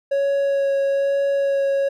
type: tone with vibrato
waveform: triangle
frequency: 554.4 Hz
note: C#5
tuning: in tune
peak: -15 dBFS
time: 0.11-1.89 s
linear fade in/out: 10 ms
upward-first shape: sine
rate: 1.1 Hz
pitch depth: 10 cents each way
effects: none